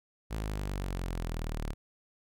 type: exponential sweep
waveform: sawtooth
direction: down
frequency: 54.8 to 36.4 Hz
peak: -29 dBFS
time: 0.3-1.74 s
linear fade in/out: 20 ms
effects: none